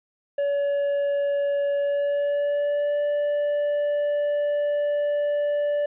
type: tone with pitch glide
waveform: triangle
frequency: 568 to 584 Hz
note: C#5 to D5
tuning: +42 to -10 cents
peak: -19 dBFS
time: 0.38-5.86 s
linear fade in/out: 5 ms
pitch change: +48 cents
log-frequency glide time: 1.76-3.02 s
effects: resampled to 8000 Hz + 10-bit